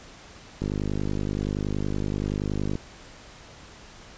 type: click train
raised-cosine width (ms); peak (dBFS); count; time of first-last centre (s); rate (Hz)
3; -15; 109; 0.62-2.754; 50.6
effects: pink hiss -47 dBFS RMS until 4.17 s + resampled to 16000 Hz